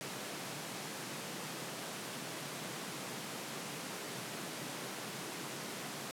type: high-pass noise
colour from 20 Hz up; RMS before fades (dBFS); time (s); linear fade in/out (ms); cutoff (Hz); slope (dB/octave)
pink; -43; 0.01-6.11; 0; 130; 48
effects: low-pass 12000 Hz 12 dB/octave